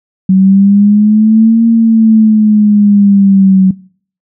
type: linear two-way sweep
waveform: sine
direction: up then down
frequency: 187.3 to 230 to 187.3 Hz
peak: -3 dBFS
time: 0.29-3.71 s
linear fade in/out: 5 ms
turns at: 1.66 s
effects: noise-tail reverb RT60 0.5 s tail -22 dB re dry